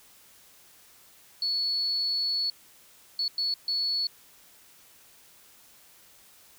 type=tone bursts at uneven times; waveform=sine; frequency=4409 Hz; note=C#8; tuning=10 cents flat; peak=-25 dBFS; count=4; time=1.42-2.5 / 3.19-3.28 / 3.38-3.54 / 3.68-4.07 s; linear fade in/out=2 ms; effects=white hiss -56 dBFS RMS until 6.58 s